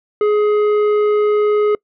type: tone with tanh clipping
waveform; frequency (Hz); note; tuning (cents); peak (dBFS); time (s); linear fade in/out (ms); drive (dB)
triangle; 419.4; G#4; +17; -13; 0.21-1.75; 2; 13
effects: noise-tail reverb RT60 0.1 s tail -26 dB re dry